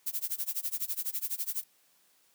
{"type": "noise with tremolo", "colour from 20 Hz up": "violet", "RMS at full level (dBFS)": -31, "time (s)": [0.06, 1.64], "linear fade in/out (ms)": 10, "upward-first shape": "sine", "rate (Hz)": 12, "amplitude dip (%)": 95, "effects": ["white hiss -67 dBFS RMS until 2.34 s", "high-pass 150 Hz 12 dB/octave"]}